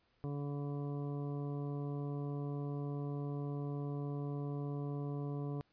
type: harmonic tone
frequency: 143.4 Hz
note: D3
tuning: 41 cents flat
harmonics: 1 / 2 / 3 / 4 / 5 / 7 / 8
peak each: -38 / -44 / -46 / -55 / -54 / -56 / -60 dBFS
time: 0.24-5.61 s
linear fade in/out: 0 ms
effects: pink hiss -75 dBFS RMS until 5.72 s + resampled to 11025 Hz